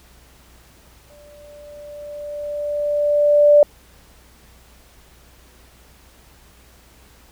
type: tone with exponential growth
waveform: sine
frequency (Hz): 587.3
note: D5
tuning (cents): 0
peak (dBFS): -6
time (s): 1.1-3.63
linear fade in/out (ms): 2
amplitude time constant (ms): 550
effects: added 60 Hz sine -51 dBFS peak until 7.31 s + pink hiss -51 dBFS RMS until 7.31 s